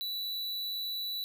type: tone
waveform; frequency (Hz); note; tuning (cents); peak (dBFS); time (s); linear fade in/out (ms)
square; 3951; B7; 0; -34; 0.01-1.24; 0
effects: none